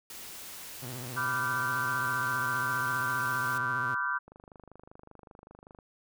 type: noise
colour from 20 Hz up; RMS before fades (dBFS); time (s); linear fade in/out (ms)
white; -44; 0.1-3.58; 2
type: tone with vibrato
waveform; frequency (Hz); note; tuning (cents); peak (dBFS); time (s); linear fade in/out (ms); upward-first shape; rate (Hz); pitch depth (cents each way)
sawtooth; 124.3; B2; +12; -35; 0.82-3.95; 10; sine; 15; 110
type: chord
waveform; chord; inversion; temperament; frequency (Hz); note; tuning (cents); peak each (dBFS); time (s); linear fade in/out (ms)
sine; G dominant seventh; first; equal with one note detuned; 987.8 / 1174.7 / 1396.9 / 1538.4; B5 / D6 / F6 / G6; 0 / 0 / 0 / -33; -36 / -34 / -34 / -32; 1.16-4.19; 20
type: click train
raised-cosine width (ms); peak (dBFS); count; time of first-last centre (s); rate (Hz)
1; -36; 39; 4.28-5.788; 25.2
effects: none